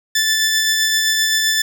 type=tone with tremolo; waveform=15% pulse; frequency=1756 Hz; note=A6; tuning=4 cents flat; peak=-7 dBFS; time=0.15-1.62 s; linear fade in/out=5 ms; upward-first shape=sine; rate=7.7 Hz; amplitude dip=25%; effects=none